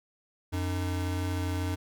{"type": "tone pair together", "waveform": "square", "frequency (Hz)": [90.2, 303.4], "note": ["F#2", "D#4"], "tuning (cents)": [-44, -44], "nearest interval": "octave + major sixth", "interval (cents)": 2100, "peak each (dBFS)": [-30, -37], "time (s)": [0.52, 1.76], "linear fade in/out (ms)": 20, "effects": []}